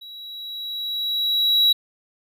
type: tone with level ramp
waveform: triangle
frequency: 3887 Hz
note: B7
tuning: 28 cents flat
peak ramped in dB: -36 to -11 dBFS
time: 0.01-1.73 s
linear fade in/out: 10 ms
effects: none